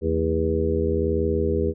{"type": "harmonic tone with a mistuned harmonic", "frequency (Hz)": 81.2, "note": "E2", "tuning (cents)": -26, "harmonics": [1, 2, 3, 4, 5, 6], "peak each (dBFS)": [-25, -32, -29, -29, -24, -27], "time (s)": [0.01, 1.74], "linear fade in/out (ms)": 50, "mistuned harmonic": 3, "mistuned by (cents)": -110, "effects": []}